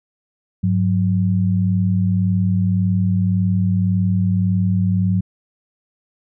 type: tone pair together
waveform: sine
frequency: 101 / 182.79 Hz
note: G#2 / F#3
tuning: -48 / -21 cents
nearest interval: minor seventh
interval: 1027 cents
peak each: -17 dBFS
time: 0.63-5.21 s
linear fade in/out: 10 ms
effects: none